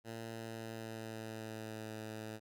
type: tone with pitch glide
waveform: 10% pulse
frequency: 113.8 to 109.35 Hz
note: A#2 to A2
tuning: -41 to -10 cents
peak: -35 dBFS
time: 0.04-2.4 s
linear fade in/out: 50 ms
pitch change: -69 cents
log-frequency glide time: 0.26-1.95 s
effects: none